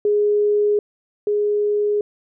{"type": "tone pair in turn", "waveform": "sine", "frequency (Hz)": [415.3, 415.3], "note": ["G#4", "G#4"], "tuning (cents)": [0, 0], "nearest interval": "unison", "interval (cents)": 0, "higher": "neither", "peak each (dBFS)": [-14, -16], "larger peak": "first", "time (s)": [[0.05, 0.79], [1.27, 2.01]], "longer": "neither", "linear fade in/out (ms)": 2, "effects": []}